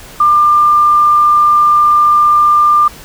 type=tone; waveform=sine; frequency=1195 Hz; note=D6; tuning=30 cents sharp; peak=-5 dBFS; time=0.2-2.88 s; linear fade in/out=5 ms; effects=pink hiss -34 dBFS RMS until 3.04 s